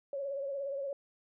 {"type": "tone with vibrato", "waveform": "sine", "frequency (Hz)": 554.4, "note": "C#5", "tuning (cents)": 0, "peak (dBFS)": -34, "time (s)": [0.13, 0.93], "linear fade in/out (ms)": 2, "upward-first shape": "triangle", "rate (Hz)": 17, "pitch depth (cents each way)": 61, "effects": []}